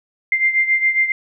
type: beating tone pair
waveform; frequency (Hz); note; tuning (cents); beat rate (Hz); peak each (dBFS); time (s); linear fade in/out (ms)
sine; 2093 / 2100.3; C7 / C7; 0 / +6; 7.3; -15 / -20; 0.32-1.12; 2
effects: none

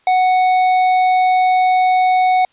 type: tone with tanh clipping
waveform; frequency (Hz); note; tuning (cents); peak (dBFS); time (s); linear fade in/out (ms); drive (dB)
sine; 740; F#5; 0; -12; 0.07-2.45; 2; 9
effects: white hiss -57 dBFS RMS until 2.52 s + resampled to 8000 Hz

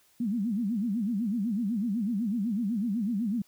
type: tone with vibrato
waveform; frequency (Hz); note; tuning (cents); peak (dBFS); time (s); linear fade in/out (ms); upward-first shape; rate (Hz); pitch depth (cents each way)
sine; 216.9; A3; -25; -26; 0.2-3.42; 5; sine; 8; 220
effects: white hiss -64 dBFS RMS until 3.47 s

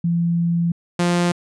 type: tone pair in turn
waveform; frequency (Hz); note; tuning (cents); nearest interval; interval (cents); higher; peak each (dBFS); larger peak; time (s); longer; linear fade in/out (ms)
sine / sawtooth; 170.1 / 174.78; F3 / F3; -45 / +2; unison; 47; second; -16 / -12; second; 0.04-0.72 / 0.99-1.32; first; 5
effects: resampled to 22050 Hz

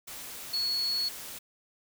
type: tone in noise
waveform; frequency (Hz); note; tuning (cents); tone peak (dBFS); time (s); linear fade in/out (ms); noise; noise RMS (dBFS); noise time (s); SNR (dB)
sine; 4372; C#8; -25; -27; 0.53-1.09; 10; white; -42; 0.07-1.39; +12
effects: none

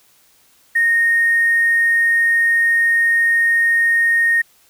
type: tone with hard clipping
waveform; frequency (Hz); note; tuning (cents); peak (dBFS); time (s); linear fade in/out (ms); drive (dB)
triangle; 1853; A#6; -11; -12; 0.75-4.42; 10; 3
effects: white hiss -54 dBFS RMS until 4.69 s

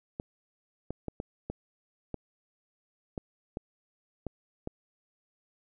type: clicks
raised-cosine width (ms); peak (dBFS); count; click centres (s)
2; -21; 10; 0.199 / 0.906 / 1.083 / 1.201 / 1.5 / 2.143 / 3.178 / 3.571 / 4.267 / 4.674
effects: none

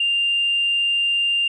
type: tone with frequency modulation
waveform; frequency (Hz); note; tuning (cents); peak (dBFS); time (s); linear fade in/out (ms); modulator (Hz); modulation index
sine; 2794; F7; 0; -16; 0-1.48; 5; 37.6; 0.26
effects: tanh soft clip ceiling -12 dBFS

